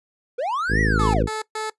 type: linear two-way sweep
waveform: triangle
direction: up then down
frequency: 450 to 1973 to 450 Hz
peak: -20 dBFS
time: 0.38-1.23 s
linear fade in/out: 10 ms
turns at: 0.81 s
type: harmonic tone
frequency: 53.5 Hz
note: A1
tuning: 48 cents flat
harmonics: 1 / 2 / 3 / 4 / 5 / 6 / 7 / 8 / 9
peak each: -22 / -25 / -27 / -28 / -29 / -30 / -30 / -31 / -32 dBFS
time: 0.68-1.29 s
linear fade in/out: 50 ms
type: tone bursts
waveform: 15% pulse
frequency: 434.4 Hz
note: A4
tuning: 22 cents flat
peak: -19 dBFS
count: 3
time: 0.99-1.7 s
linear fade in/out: 5 ms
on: 150 ms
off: 130 ms
effects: noise-tail reverb RT60 0.1 s tail -19 dB re dry + resampled to 24000 Hz